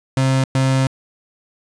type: tone bursts at uneven times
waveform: 35% pulse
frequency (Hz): 132.7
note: C3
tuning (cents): +25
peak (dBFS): -12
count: 2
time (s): 0.17-0.44 / 0.55-0.87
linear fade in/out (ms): 2
effects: resampled to 22050 Hz

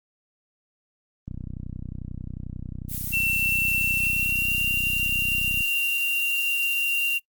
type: click train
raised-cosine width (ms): 5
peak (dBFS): -22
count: 136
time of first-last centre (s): 1.28-5.607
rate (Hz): 31.2
type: noise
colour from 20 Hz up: violet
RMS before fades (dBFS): -31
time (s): 2.88-7.2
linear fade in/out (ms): 50
type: tone with pitch glide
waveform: sine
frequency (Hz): 2700 to 2768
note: E7 to F7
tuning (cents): +41 to -16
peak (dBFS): -21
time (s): 3.12-7.19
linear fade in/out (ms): 20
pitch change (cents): +43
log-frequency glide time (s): 3.96-4.56
effects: noise-tail reverb RT60 0.1 s tail -22 dB re dry + Opus 24 kbps

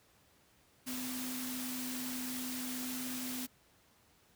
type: tone in noise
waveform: sine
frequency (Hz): 253.1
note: B3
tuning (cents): +43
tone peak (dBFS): -40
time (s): 0.86-3.47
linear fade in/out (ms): 20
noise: white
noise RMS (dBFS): -42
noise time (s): 0.86-3.47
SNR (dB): -1
effects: pink hiss -67 dBFS RMS until 4.35 s + high-pass 60 Hz 12 dB/octave

